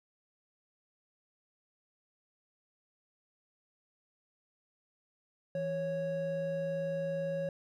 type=tone pair together; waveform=triangle; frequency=164.81 / 552.3 Hz; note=E3 / C#5; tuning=0 / -6 cents; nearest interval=octave + major sixth; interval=2094 cents; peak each=-37 / -31 dBFS; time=5.55-7.49 s; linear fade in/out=2 ms; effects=none